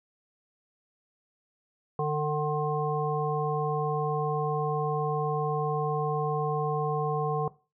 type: harmonic tone with a mistuned harmonic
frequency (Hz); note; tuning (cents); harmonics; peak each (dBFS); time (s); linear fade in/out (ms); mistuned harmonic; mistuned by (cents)
150; D3; +37; 1 / 3 / 5 / 7; -30 / -29 / -32 / -33; 1.99-7.48; 2; 7; +20
effects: noise-tail reverb RT60 0.3 s tail -18 dB re dry